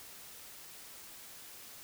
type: silence
effects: white hiss -51 dBFS RMS until 1.83 s